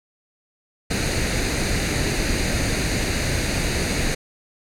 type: noise with comb filter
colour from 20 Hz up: pink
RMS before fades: -22 dBFS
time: 0.9-4.15 s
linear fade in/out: 10 ms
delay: 0.46 ms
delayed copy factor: +0.6
effects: low-pass 9000 Hz 12 dB/octave